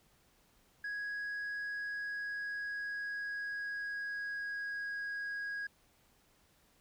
sine tone with pitch glide, 1661.2 to 1646.9 Hz, G#6 to G#6, 0 to -15 cents, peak -34 dBFS, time 0.84-5.67 s, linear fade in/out 5 ms, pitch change -15 cents, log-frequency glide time 1.67-4.91 s, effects tanh soft clip ceiling -36 dBFS + pink hiss -69 dBFS RMS until 6.8 s

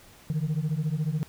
sine beating tone pair, 147.6 / 161.6 Hz, D3 / E3, +9 / -34 cents, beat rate 14 Hz, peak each -26 dBFS, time 0.3-1.23 s, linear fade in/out 0 ms, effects tanh soft clip ceiling -22 dBFS + pink hiss -53 dBFS RMS until 1.28 s

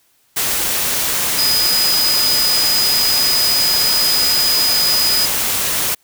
sine tone in noise, 4978 Hz, D#8, in tune, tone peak -14 dBFS, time 1.38-5.26 s, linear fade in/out 10 ms, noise white, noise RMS -18 dBFS, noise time 0.36-5.95 s, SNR +1 dB, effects white hiss -58 dBFS RMS until 6.03 s

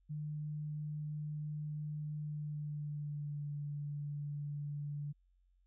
sine tone with pitch glide, 150.5 to 145.63 Hz, D3 to D3, +43 to -14 cents, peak -38 dBFS, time 0.09-5.13 s, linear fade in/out 20 ms, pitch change -57 cents, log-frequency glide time 2.2-3.52 s, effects added 45 Hz sine -68 dBFS peak until 5.66 s

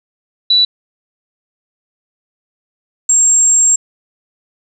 sine tone pair in turn, 3951 / 7515 Hz, B7 / A#8, 0 / +13 cents, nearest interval major seventh, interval 1113 cents, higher second, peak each -7 dBFS, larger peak neither, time 0.5-0.65 / 3.09-3.76 s, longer second, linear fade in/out 5 ms, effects none

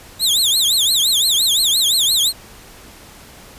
sawtooth tone with vibrato, 3694 Hz, A#7, 16 cents flat, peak -10 dBFS, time 0.19-2.33 s, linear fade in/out 50 ms, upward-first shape triangle, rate 5.8 Hz, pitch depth 280 cents each way, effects pink hiss -41 dBFS RMS until 3.58 s + resampled to 32000 Hz

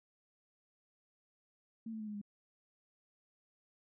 sine tone with pitch steps, 225.3 / 219.9 / 214.6 / 209.5 / 204.5 Hz, A3 / A3 / A3 / G#3 / G#3, +41 / -1 / -43 / +15 / -26 cents, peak -40 dBFS, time 1.86-2.215 s, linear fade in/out 5 ms, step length 71 ms, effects none

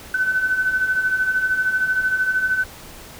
sine beating tone pair, 1505 / 1518 Hz, F#6 / F#6, +29 / +44 cents, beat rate 13 Hz, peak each -25 / -18 dBFS, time 0.14-2.64 s, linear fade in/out 5 ms, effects pink hiss -40 dBFS RMS until 3.19 s

